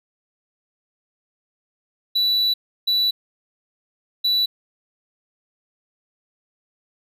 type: tone bursts at uneven times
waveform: triangle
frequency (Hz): 3951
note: B7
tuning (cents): 0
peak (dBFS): -15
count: 3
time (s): 2.15-2.54 / 2.87-3.11 / 4.24-4.46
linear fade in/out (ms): 10
effects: none